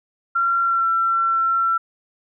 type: tone with pitch glide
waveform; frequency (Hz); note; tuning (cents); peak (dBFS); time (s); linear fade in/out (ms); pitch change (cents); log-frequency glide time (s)
sine; 1371 to 1350.6; F6 to E6; -32 to +42; -16; 0.35-1.78; 10; -26; 0.62-0.86
effects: none